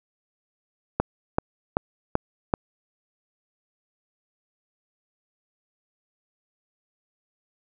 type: click train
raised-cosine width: 1 ms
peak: -6 dBFS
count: 5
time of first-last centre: 1-2.538 s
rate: 2.6 Hz
effects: none